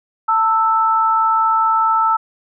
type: tone pair together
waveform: sine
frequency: 893 / 1317.6 Hz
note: A5 / E6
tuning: +25 / -1 cents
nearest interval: perfect fifth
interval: 674 cents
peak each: -16 / -14 dBFS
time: 0.28-2.17 s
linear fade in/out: 10 ms
effects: none